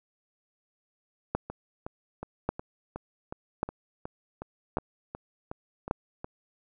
two click trains, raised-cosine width 1 ms, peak -12 / -22 dBFS, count 5 / 14, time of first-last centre 1.35-5.911 / 1.5-6.245 s, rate 0.877 / 2.74 Hz, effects none

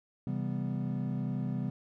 triangle chord, C major seventh, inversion none, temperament equal with one note detuned, 133.1 / 164.81 / 196 / 246.9 Hz, C3 / E3 / G3 / B3, +30 / 0 / 0 / 0 cents, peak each -33 / -37 / -34 / -36 dBFS, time 0.27-1.7 s, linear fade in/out 2 ms, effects none

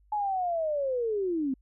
sine linear sweep, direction down, 854 to 253.5 Hz, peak -26 dBFS, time 0.12-1.54 s, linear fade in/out 5 ms, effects added 50 Hz sine -59 dBFS peak until 1.61 s

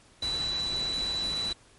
sine tone in noise, 3961 Hz, B7, 4 cents sharp, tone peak -28 dBFS, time 0.22-1.53 s, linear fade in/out 5 ms, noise pink, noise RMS -39 dBFS, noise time 0.22-1.53 s, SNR +8 dB, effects pink hiss -58 dBFS RMS until 1.78 s + MP3 48 kbps

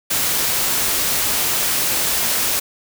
white noise, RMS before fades -19 dBFS, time 0.1-2.6 s, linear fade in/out 10 ms, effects none

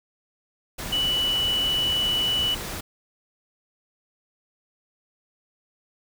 sine tone in noise, 2960 Hz, F#7, in tune, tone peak -21 dBFS, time 0.92-2.55 s, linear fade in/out 10 ms, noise pink, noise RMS -33 dBFS, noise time 0.78-2.81 s, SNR +9 dB, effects none

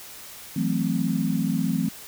sine chord, F# half-diminished seventh, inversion third, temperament equal, 164.81 / 185 / 220 / 261.6 Hz, E3 / F#3 / A3 / C4, 0 / 0 / 0 / 0 cents, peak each -27 dBFS, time 0.56-1.89 s, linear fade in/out 5 ms, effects white hiss -42 dBFS RMS until 2.07 s

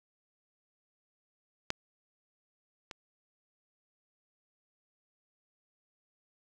clicks, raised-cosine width 0.2 ms, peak -13 / -24 dBFS, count 2, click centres 1.704 / 2.912 s, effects none

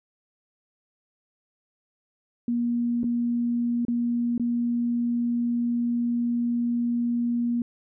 sine tone with dropouts, 238.1 Hz, A#3, 37 cents sharp, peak -22 dBFS, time 2.48-7.62 s, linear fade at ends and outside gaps 2 ms, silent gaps 3.033-3.041 / 3.851-3.882 / 4.379-4.397 s, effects none

